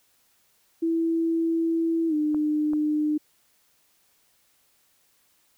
sine tone with pitch glide, 329.6 to 302.2 Hz, E4 to D4, 0 to +50 cents, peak -21 dBFS, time 0.82-3.18 s, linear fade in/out 10 ms, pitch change -150 cents, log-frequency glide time 2.08-2.14 s
clicks, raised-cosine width 1 ms, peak -25 dBFS, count 2, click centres 2.346 / 2.734 s
effects white hiss -65 dBFS RMS until 5.57 s

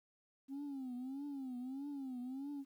sine tone with vibrato, 266.3 Hz, C4, 31 cents sharp, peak -39 dBFS, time 0.48-2.65 s, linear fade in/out 50 ms, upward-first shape triangle, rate 1.6 Hz, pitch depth 160 cents each way, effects tanh soft clip ceiling -40 dBFS + 12-bit

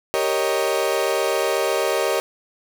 35% pulse chord, Eb dominant seventh, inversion first, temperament equal, 392 / 466.2 / 554.4 / 622.3 Hz, G4 / Bb4 / Db5 / Eb5, 0 / 0 / 0 / 0 cents, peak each -23 dBFS, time 0.14-2.2 s, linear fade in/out 0 ms, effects none

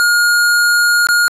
square tone with dropouts, 1427 Hz, F6, 37 cents sharp, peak -10 dBFS, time 0-1.28 s, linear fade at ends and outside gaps 0 ms, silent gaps 1.07-1.088 s, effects resampled to 32000 Hz

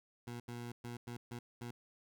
20% pulse tone bursts at uneven times, 119.7 Hz, A#2, 46 cents sharp, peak -38 dBFS, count 6, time 0.27-0.4 / 0.48-0.72 / 0.84-0.97 / 1.07-1.17 / 1.31-1.39 / 1.61-1.71 s, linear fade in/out 5 ms, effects none

